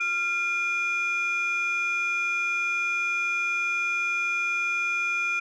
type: tone pair together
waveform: sine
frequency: 1386 / 2413 Hz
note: F6 / D7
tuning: -14 / +46 cents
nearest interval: minor seventh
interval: 960 cents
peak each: -27 / -23 dBFS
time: 0-5.4 s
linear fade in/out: 10 ms
effects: tanh soft clip ceiling -21 dBFS